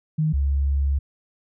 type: tone pair in turn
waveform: sine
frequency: 155.56 / 69.64 Hz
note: D#3 / C#2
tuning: 0 / +9 cents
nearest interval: octave + major second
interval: 1391 cents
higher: first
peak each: -18 dBFS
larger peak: neither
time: 0.18-0.33 / 0.33-0.99 s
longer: second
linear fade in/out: 10 ms
effects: none